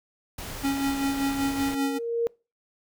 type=noise; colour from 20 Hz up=pink; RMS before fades=-37 dBFS; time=0.38-1.75 s; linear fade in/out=5 ms
type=tone with tremolo; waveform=square; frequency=275.6 Hz; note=C#4; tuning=10 cents flat; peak=-23 dBFS; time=0.63-1.99 s; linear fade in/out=20 ms; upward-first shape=sine; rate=5.2 Hz; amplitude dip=50%
type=tone with exponential growth; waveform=sine; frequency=466.2 Hz; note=A#4; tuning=in tune; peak=-20 dBFS; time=1.12-2.27 s; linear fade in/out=0 ms; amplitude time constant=250 ms
effects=noise-tail reverb RT60 0.3 s tail -25 dB re dry